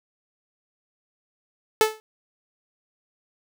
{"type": "tone with exponential decay", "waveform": "sawtooth", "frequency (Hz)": 435.3, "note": "A4", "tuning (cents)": -19, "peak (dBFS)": -8, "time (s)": [1.81, 2], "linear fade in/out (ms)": 0, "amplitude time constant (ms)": 40, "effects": []}